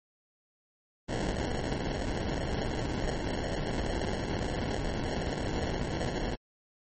pink noise with sample-and-hold, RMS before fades -32 dBFS, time 1.08-6.36 s, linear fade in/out 20 ms, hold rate 1225 Hz, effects MP3 32 kbps

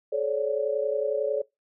sine tone cluster, 428.7 / 547 / 578 Hz, A4 / C#5 / D5, -45 / -23 / -28 cents, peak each -28 dBFS, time 0.12-1.42 s, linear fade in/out 10 ms, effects noise-tail reverb RT60 0.2 s tail -23 dB re dry

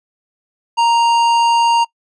triangle tone with tanh clipping, 932.3 Hz, A#5, in tune, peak -12 dBFS, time 0.77-1.85 s, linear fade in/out 20 ms, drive 18 dB, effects noise-tail reverb RT60 0.1 s tail -23 dB re dry + resampled to 24000 Hz

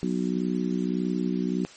harmonic tone, 61.7 Hz, B1, 1 cent flat, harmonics 3 / 4 / 5 / 6, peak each -27 / -29 / -31 / -33 dBFS, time 0.03-1.65 s, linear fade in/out 0 ms, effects white hiss -48 dBFS RMS until 1.76 s + MP3 32 kbps

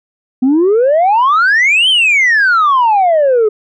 sine exponential two-way sweep, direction up then down, 246.9 to 3187 to 414.3 Hz, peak -5 dBFS, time 0.42-3.49 s, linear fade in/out 10 ms, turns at 1.89 s, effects tanh soft clip ceiling -5 dBFS

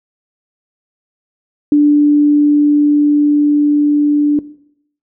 sine tone with level ramp, 293.7 Hz, D4, in tune, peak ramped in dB -5 to -8 dBFS, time 1.72-4.39 s, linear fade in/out 2 ms, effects noise-tail reverb RT60 0.7 s tail -18 dB re dry

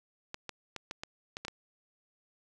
clicks, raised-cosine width 0.2 ms, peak -21 dBFS, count 8, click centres 0.344 / 0.493 / 0.763 / 0.911 / 1.035 / 1.369 / 1.45 / 1.482 s, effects none

